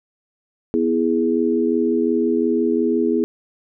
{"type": "chord", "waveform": "sine", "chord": "E major", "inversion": "second", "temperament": "equal", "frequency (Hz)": [246.9, 329.6, 415.3], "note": ["B3", "E4", "G#4"], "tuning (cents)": [0, 0, 0], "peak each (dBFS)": -20, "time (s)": [0.74, 3.24], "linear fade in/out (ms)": 0, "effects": []}